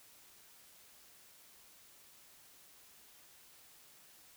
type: silence
effects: white hiss -61 dBFS RMS until 4.36 s